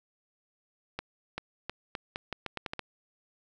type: accelerating click train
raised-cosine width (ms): 0.3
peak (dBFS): -18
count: 11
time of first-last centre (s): 0.99-2.793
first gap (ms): 390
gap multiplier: 0.81
effects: none